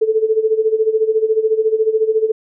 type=tone with tremolo; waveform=sine; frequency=439 Hz; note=A4; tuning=4 cents flat; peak=-9 dBFS; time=0.01-2.32 s; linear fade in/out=10 ms; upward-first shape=sine; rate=14 Hz; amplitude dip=80%; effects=none